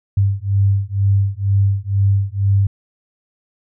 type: beating tone pair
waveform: sine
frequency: 98 / 100.1 Hz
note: G2 / G2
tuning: 0 / +37 cents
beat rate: 2.1 Hz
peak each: -16 dBFS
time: 0.17-2.67 s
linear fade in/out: 5 ms
effects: none